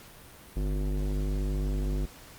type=tone with low-pass filter; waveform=square; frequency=49.62 Hz; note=G1; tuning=22 cents sharp; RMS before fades=-29 dBFS; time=0.56-2.06 s; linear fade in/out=10 ms; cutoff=370 Hz; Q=1.3; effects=pink hiss -50 dBFS RMS until 2.38 s + Opus 48 kbps